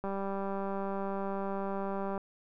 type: click train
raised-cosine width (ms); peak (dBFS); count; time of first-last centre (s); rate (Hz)
1; -23; 420; 0.04-2.178; 196
effects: none